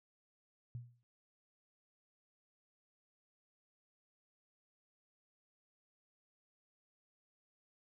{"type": "tone with exponential decay", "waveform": "sine", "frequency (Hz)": 120.3, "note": "B2", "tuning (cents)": -45, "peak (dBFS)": -39, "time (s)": [0.75, 1.03], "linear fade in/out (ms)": 0, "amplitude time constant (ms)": 60, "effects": []}